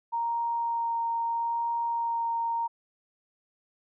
sine tone with vibrato, 930 Hz, A#5, 4 cents flat, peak -26 dBFS, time 0.12-2.68 s, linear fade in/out 20 ms, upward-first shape sine, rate 0.77 Hz, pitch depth 8 cents each way, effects none

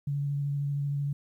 sine tone with vibrato, 142.3 Hz, C#3, 46 cents sharp, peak -27 dBFS, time 0.07-1.13 s, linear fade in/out 5 ms, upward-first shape square, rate 13 Hz, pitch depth 11 cents each way, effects 11-bit

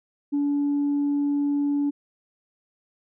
sine tone, 286.8 Hz, D4, 41 cents flat, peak -19 dBFS, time 0.32-1.91 s, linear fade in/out 20 ms, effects tanh soft clip ceiling -18 dBFS

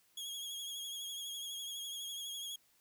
sawtooth tone with vibrato, 3300 Hz, G#7, 12 cents flat, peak -38 dBFS, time 0.17-2.56 s, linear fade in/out 5 ms, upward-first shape sine, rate 12 Hz, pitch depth 37 cents each way, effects white hiss -71 dBFS RMS until 2.8 s

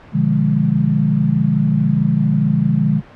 sine chord, B diminished seventh, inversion none, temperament equal with one note detuned, 123.47 / 149.83 / 174.61 / 207.7 Hz, B2 / D3 / F3 / Ab3, 0 / +35 / 0 / 0 cents, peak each -22 / -16 / -19 / -17 dBFS, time 0.12-3.02 s, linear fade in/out 50 ms, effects pink hiss -41 dBFS RMS until 3.15 s + low-pass 2000 Hz 12 dB/octave

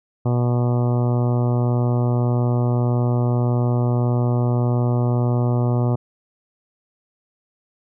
harmonic tone, 121.7 Hz, B2, 25 cents flat, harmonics 1 / 2 / 3 / 4 / 5 / 6 / 7 / 8 / 9 / 10, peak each -17 / -25 / -28 / -31 / -31 / -34 / -36 / -40 / -39 / -41 dBFS, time 0.25-5.96 s, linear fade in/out 10 ms, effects none

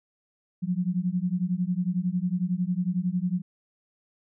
sine beating tone pair, 174.61 / 185.61 Hz, F3 / F#3, 0 / +6 cents, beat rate 11 Hz, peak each -27 / -27 dBFS, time 0.62-3.42 s, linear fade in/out 20 ms, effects none

